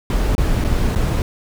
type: noise with dropouts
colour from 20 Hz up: brown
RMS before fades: -17 dBFS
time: 0.1-1.22 s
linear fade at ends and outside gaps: 1 ms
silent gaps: 0.351-0.38 / 0.641-0.647 / 0.951-0.958 s
effects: none